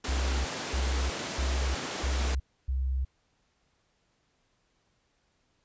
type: high-pass noise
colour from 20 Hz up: pink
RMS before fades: -35 dBFS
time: 0.04-2.35 s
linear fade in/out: 5 ms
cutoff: 200 Hz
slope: 12 dB/octave
type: tone bursts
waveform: sine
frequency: 65.41 Hz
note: C2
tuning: in tune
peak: -26 dBFS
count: 5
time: 0.08-3.05 s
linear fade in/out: 10 ms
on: 370 ms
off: 280 ms
effects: pink hiss -72 dBFS RMS until 5.64 s + resampled to 16000 Hz